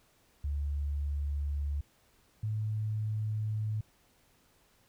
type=tone pair in turn; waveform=sine; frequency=71.9 / 107.73 Hz; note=D2 / A2; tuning=-36 / -36 cents; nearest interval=perfect fifth; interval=700 cents; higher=second; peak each=-30 / -30 dBFS; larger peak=neither; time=0.44-1.81 / 2.43-3.81 s; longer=second; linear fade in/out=5 ms; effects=pink hiss -67 dBFS RMS until 4.88 s